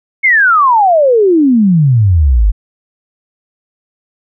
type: exponential sweep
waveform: sine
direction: down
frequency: 2217 to 46.25 Hz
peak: -5 dBFS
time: 0.23-2.52 s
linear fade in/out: 20 ms
effects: none